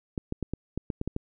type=clicks; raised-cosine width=3 ms; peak=-17 dBFS; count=9; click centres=0.178 / 0.324 / 0.427 / 0.536 / 0.776 / 0.902 / 1.014 / 1.076 / 1.164 s; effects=none